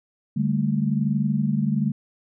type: chord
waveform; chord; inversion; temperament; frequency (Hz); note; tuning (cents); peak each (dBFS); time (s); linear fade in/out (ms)
sine; D suspended fourth; none; equal with one note detuned; 146.83 / 198.85 / 220; D3 / G3 / A3; 0 / +25 / 0; -24; 0.36-1.92; 10
effects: none